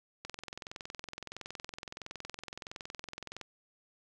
click train, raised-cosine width 0.2 ms, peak -24 dBFS, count 69, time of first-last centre 0.25-3.413 s, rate 21.5 Hz, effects none

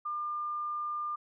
sine tone, 1200 Hz, D6, 37 cents sharp, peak -32 dBFS, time 0.05-1.16 s, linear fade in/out 10 ms, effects none

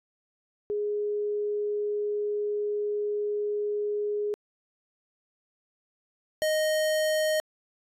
sine / square tone pair in turn, 415.6 / 621.2 Hz, G#4 / D#5, +1 / -3 cents, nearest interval perfect fifth, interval 696 cents, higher second, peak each -26 / -24 dBFS, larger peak second, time 0.7-4.34 / 6.42-7.4 s, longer first, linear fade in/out 0 ms, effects resampled to 32000 Hz

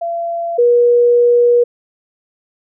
sine tone pair in turn, 680 / 480.8 Hz, F5 / B4, -46 / -46 cents, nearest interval tritone, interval 600 cents, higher first, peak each -17 / -7 dBFS, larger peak second, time 0.01-0.58 / 0.58-1.64 s, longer second, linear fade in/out 10 ms, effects none

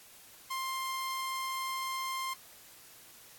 sawtooth tone, 1054 Hz, C6, 12 cents sharp, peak -30 dBFS, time 0.5-2.34 s, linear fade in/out 10 ms, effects white hiss -55 dBFS RMS until 3.38 s + AAC 64 kbps

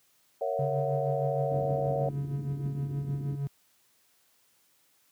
sine chord, F# dominant seventh, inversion first, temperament just, 462.5 / 555 / 666 / 740 Hz, A#4 / C#5 / E5 / F#5, -14 / +2 / +18 / 0 cents, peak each -34 / -31 / -34 / -35 dBFS, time 0.41-2.09 s, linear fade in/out 5 ms
triangle tone with tremolo, 140.3 Hz, C#3, 21 cents sharp, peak -25 dBFS, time 0.59-3.47 s, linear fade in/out 0 ms, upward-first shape triangle, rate 6.4 Hz, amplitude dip 60%
white low-pass noise, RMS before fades -42 dBFS, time 1.51-3.36 s, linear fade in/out 10 ms, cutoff 340 Hz, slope 48 dB/octave
effects white hiss -67 dBFS RMS until 5.11 s + high-pass 80 Hz 12 dB/octave

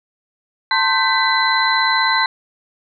sine tone cluster, 892 / 1047 / 1548 / 1997 / 4041 Hz, A5 / C6 / G6 / B6 / B7, +23 / +1 / -22 / +19 / +39 cents, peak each -20 dBFS, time 0.71-2.26 s, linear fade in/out 2 ms, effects none

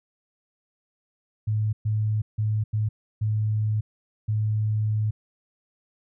sine tone bursts at uneven times, 107.5 Hz, A2, 40 cents flat, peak -21 dBFS, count 6, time 1.47-1.73 / 1.85-2.22 / 2.38-2.64 / 2.73-2.89 / 3.21-3.81 / 4.28-5.11 s, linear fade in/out 10 ms, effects none

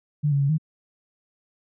sine tone with pitch steps, 148.1 / 140.6 / 139.5 / 156.3 Hz, D3 / C#3 / C#3 / D#3, +15 / +25 / +11 / +8 cents, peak -18 dBFS, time 0.23-0.582 s, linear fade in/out 20 ms, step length 88 ms, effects none

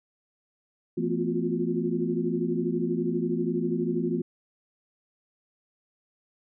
sine tone cluster, 169.9 / 224 / 252.3 / 348.8 / 361.1 Hz, F3 / A3 / B3 / F4 / F#4, -47 / +31 / +37 / -2 / -42 cents, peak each -31 dBFS, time 0.97-4.22 s, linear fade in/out 10 ms, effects none

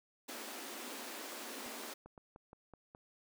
pink high-pass noise, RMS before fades -46 dBFS, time 0.28-1.94 s, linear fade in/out 10 ms, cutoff 220 Hz, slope 96 dB/octave
clicks, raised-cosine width 1 ms, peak -39 dBFS, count 7, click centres 1.663 / 2.06 / 2.178 / 2.361 / 2.531 / 2.737 / 2.949 s
effects none

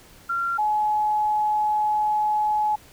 sine tone pair in turn, 1377 / 847.9 Hz, F6 / G#5, -25 / +36 cents, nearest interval minor sixth, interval 839 cents, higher first, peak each -22 / -19 dBFS, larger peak second, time 0.29-0.58 / 0.58-2.76 s, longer second, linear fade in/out 10 ms, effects pink hiss -50 dBFS RMS until 2.92 s

